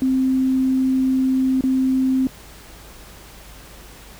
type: tone with dropouts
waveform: sine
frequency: 261.6 Hz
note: C4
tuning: in tune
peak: -15 dBFS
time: 0.02-2.27 s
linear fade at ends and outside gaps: 1 ms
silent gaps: 1.609-1.638 s
effects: added 51 Hz sine -45 dBFS peak until 4.19 s + pink hiss -43 dBFS RMS until 4.19 s